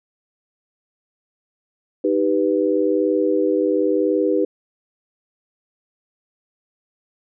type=chord; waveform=sine; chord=Eb augmented; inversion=none; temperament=equal; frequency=311.1 / 392 / 493.9 Hz; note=Eb4 / G4 / B4; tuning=0 / 0 / 0 cents; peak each=-20 dBFS; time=2.04-4.45 s; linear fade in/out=5 ms; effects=none